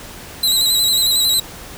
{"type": "tone with vibrato", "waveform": "sawtooth", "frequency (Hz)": 3951, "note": "B7", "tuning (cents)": 0, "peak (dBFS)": -10, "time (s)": [0.43, 1.4], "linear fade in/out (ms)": 5, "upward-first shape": "square", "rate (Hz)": 11, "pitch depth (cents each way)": 43, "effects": ["pink hiss -35 dBFS RMS until 1.77 s"]}